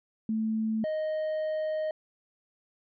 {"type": "tone pair in turn", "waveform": ["sine", "triangle"], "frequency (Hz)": [220, 622.3], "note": ["A3", "D#5"], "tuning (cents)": [0, 0], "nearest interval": "octave + tritone", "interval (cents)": 1800, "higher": "second", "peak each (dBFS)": -26, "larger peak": "neither", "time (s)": [[0.29, 0.84], [0.84, 1.91]], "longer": "second", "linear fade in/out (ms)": 2, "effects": ["resampled to 11025 Hz"]}